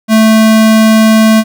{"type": "tone", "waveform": "square", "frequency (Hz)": 220, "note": "A3", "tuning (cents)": 0, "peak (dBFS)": -4, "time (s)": [0.08, 1.44], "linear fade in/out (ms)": 50, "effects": []}